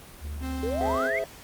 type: tone with pitch glide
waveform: triangle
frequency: 73.42 to 73.97 Hz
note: D2 to D2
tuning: 0 to +13 cents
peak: -30 dBFS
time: 0.2-1 s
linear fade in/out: 50 ms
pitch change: +13 cents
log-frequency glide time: 0.66-0.83 s
type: tone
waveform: 45% pulse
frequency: 261.6 Hz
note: C4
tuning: in tune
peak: -32 dBFS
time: 0.4-1.11 s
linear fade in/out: 50 ms
type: exponential sweep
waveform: sine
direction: up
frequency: 415.3 to 2217 Hz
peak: -27 dBFS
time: 0.63-1.19 s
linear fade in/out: 2 ms
type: chord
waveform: triangle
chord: Ab augmented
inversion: none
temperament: equal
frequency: 415.3 / 523.3 / 659.3 Hz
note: Ab4 / C5 / E5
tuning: 0 / 0 / 0 cents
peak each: -32 / -31 / -26 dBFS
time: 0.81-1.24 s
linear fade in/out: 0 ms
effects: pink hiss -47 dBFS RMS until 1.43 s + Opus 24 kbps